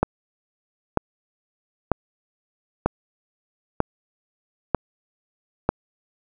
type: click train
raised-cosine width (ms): 1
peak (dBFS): -3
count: 7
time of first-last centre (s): 0.03-5.69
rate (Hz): 1.06
effects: none